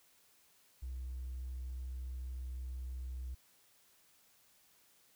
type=tone with hard clipping; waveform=sine; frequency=63.3 Hz; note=B1; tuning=43 cents sharp; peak=-40 dBFS; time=0.82-3.35 s; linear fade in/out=10 ms; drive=1 dB; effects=white hiss -68 dBFS RMS until 5.15 s